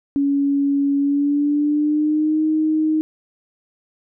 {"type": "tone with pitch glide", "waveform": "sine", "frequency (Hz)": [280.9, 311.7], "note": ["C#4", "D#4"], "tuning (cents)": [23, 3], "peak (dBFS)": -15, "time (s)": [0.16, 3.01], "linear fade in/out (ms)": 0, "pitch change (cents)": 180, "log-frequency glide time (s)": [0.98, 2.43], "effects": []}